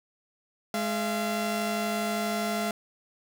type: tone pair together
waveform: sawtooth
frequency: 210.2 / 683 Hz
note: G#3 / F5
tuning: +21 / -39 cents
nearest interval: octave + minor sixth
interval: 2040 cents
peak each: -26 dBFS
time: 0.74-2.71 s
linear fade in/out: 2 ms
effects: none